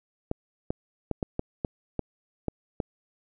clicks, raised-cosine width 2 ms, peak -14 dBFS, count 9, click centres 0.314 / 0.705 / 1.113 / 1.228 / 1.394 / 1.648 / 1.993 / 2.483 / 2.802 s, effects none

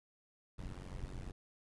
brown noise with amplitude modulation, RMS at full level -41 dBFS, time 0.58-1.32 s, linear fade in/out 10 ms, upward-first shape sine, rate 92.3 Hz, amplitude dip 100%, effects resampled to 24000 Hz

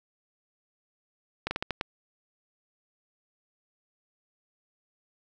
slowing click train, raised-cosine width 0.3 ms, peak -13 dBFS, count 6, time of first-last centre 1.47-1.811 s, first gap 40 ms, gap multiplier 1.27, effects none

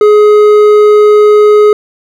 triangle tone with hard clipping, 420 Hz, G#4, 19 cents sharp, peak -3 dBFS, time 0.01-1.73 s, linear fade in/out 2 ms, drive 10 dB, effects none

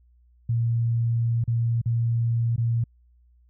sine tone with dropouts, 116.54 Hz, A#2, in tune, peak -20 dBFS, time 0.49-2.84 s, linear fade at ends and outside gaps 5 ms, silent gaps 1.44-1.477 / 1.816-1.858 / 2.562-2.579 s, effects added 60 Hz sine -55 dBFS peak until 3.49 s

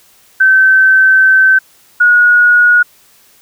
sine tone pair in turn, 1540 / 1450.4 Hz, G6 / F#6, -31 / -35 cents, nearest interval minor second, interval 104 cents, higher first, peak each -4 dBFS, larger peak neither, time 0.4-1.59 / 2-2.83 s, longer first, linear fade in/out 10 ms, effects white hiss -47 dBFS RMS until 3.41 s

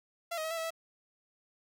sawtooth tone with pitch steps, 680 / 629 / 640 / 664 / 649 / 655 Hz, F5 / D#5 / D#5 / E5 / E5 / E5, -46 / +19 / +49 / +12 / -27 / -11 cents, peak -30 dBFS, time 0.31-0.706 s, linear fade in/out 10 ms, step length 66 ms, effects none

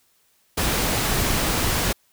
pink noise, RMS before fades -22 dBFS, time 0.57-1.93 s, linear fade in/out 10 ms, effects white hiss -63 dBFS RMS until 2.12 s

